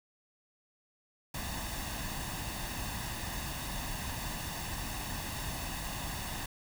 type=noise with comb filter; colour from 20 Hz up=pink; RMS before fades=-38 dBFS; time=1.34-6.46 s; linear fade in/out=5 ms; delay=1.1 ms; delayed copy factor=+0.6; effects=none